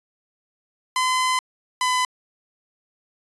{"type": "tone pair in turn", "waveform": "sawtooth", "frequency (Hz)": [1022, 1007.3], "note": ["C6", "B5"], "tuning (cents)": [-41, 34], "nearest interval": "unison", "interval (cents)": 25, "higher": "first", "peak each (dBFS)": -15, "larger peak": "neither", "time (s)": [[0.96, 1.39], [1.81, 2.05]], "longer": "first", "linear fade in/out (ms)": 2, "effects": ["resampled to 24000 Hz"]}